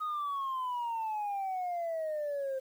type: exponential sweep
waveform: sine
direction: down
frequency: 1259 to 523.3 Hz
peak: -30 dBFS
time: 0-2.6 s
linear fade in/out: 20 ms
effects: tanh soft clip ceiling -30 dBFS + 10-bit